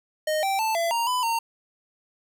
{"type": "tone with pitch steps", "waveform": "square", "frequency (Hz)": [618, 779, 882, 674, 932, 1000, 918], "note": ["D#5", "G5", "A5", "E5", "A#5", "B5", "A#5"], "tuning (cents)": [-12, -11, 4, 38, -1, 21, -27], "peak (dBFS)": -23, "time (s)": [0.27, 1.39], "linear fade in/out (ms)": 5, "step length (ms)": 160, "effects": []}